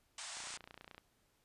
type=band-pass noise; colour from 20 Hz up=white; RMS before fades=-47 dBFS; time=0.18-0.57 s; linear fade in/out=2 ms; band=610 to 9100 Hz; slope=96 dB/octave
type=click train; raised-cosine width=0.3 ms; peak=-35 dBFS; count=19; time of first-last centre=0.37-0.98 s; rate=29.5 Hz
effects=pink hiss -75 dBFS RMS until 1.44 s + resampled to 32000 Hz